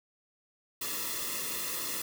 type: noise with comb filter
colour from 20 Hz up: white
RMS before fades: -35 dBFS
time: 0.81-2.02 s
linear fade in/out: 5 ms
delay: 1.3 ms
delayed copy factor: -0.85
effects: none